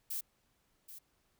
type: noise with echo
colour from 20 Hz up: violet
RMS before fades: -38 dBFS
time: 0.1-0.21 s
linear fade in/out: 10 ms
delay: 780 ms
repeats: 1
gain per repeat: -12 dB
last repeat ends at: 0.99 s
effects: pink hiss -75 dBFS RMS until 1.39 s